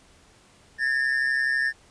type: tone pair together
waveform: triangle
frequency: 1672 / 1803.8 Hz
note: G#6 / A6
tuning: +11 / +43 cents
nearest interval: minor second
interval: 132 cents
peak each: -25 / -21 dBFS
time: 0.78-1.73 s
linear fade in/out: 50 ms
effects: pink hiss -56 dBFS RMS until 1.9 s + resampled to 22050 Hz